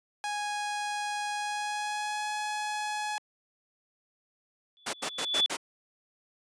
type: tone with pitch glide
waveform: sawtooth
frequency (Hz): 829 to 843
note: G#5 to G#5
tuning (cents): -3 to +26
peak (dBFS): -27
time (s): 0.24-3.18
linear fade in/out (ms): 0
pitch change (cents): +29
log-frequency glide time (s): 1.33-2.3
type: tone with exponential growth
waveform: sine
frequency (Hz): 3455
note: A7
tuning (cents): -32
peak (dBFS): -20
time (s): 4.77-5.46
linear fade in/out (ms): 0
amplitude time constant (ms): 150
type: noise bursts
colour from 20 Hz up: pink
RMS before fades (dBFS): -30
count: 5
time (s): 4.86-5.57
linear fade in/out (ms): 10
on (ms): 74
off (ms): 85
effects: high-pass 400 Hz 12 dB/octave + resampled to 22050 Hz